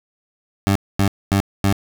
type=tone bursts; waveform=20% pulse; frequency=98.5 Hz; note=G2; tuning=9 cents sharp; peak=-9 dBFS; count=4; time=0.67-1.726 s; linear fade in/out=0 ms; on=84 ms; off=240 ms; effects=none